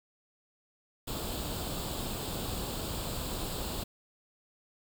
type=noise with comb filter; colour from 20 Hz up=pink; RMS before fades=-36 dBFS; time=1.07-3.84 s; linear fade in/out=10 ms; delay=0.25 ms; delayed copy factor=+0.65; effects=none